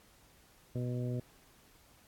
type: harmonic tone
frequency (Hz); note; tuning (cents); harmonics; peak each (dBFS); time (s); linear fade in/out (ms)
123.47; B2; 0; 1 / 2 / 3 / 4 / 5; -34 / -40 / -44 / -46 / -48; 0.75-1.2; 5
effects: pink hiss -63 dBFS RMS until 2.07 s + AAC 64 kbps